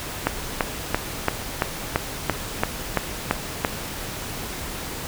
click train, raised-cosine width 0.5 ms, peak -3 dBFS, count 11, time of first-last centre 0.27-3.648 s, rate 2.96 Hz, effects pink hiss -32 dBFS RMS until 5.07 s

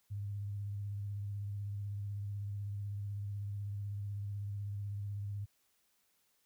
sine tone with vibrato, 101.4 Hz, G#2, 41 cents flat, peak -37 dBFS, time 0.1-5.46 s, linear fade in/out 20 ms, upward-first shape triangle, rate 16 Hz, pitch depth 33 cents each way, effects white hiss -75 dBFS RMS until 6.45 s

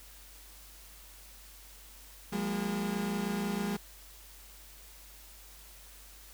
35% pulse tone cluster, 177.4 / 203.7 / 233.2 Hz, F3 / G#3 / A#3, +27 / -33 / +1 cents, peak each -36 / -31 / -39 dBFS, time 2.32-3.77 s, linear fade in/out 10 ms, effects added 49 Hz sine -54 dBFS peak until 6.33 s + white hiss -54 dBFS RMS until 6.33 s

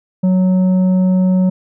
triangle tone with tanh clipping, 185 Hz, F#3, in tune, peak -11 dBFS, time 0.23-1.5 s, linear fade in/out 10 ms, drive 11 dB, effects none

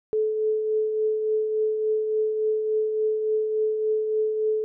sine tone with tremolo, 432.8 Hz, A4, 29 cents flat, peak -19 dBFS, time 0.13-4.64 s, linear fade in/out 0 ms, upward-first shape triangle, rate 3.5 Hz, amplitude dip 45%, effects none

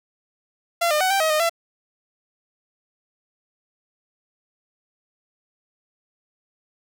sawtooth tone with pitch steps, 683 / 605 / 749 / 783 / 634 / 614 / 673 Hz, F5 / D#5 / F#5 / G5 / D#5 / D#5 / E5, -39 / -49 / +21 / -2 / +32 / -23 / +36 cents, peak -14 dBFS, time 0.81-1.496 s, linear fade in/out 10 ms, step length 98 ms, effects none

